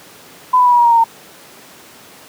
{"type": "tone with pitch steps", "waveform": "sine", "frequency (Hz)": [1007, 993.1, 979.5, 966, 952.7, 939.6, 926.6, 913.9], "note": ["B5", "B5", "B5", "B5", "A#5", "A#5", "A#5", "A#5"], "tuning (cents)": [33, 9, -15, -39, 37, 13, -11, -35], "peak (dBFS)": -7, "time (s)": [0.53, 1.042], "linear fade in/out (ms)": 10, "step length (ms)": 64, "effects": ["pink hiss -40 dBFS RMS until 2.28 s", "high-pass 200 Hz 12 dB/octave"]}